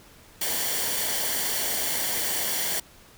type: noise with comb filter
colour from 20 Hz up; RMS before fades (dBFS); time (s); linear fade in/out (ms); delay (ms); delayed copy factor
white; -27; 0.41-2.8; 5; 0.78; -0.55
effects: pink hiss -52 dBFS RMS until 3.17 s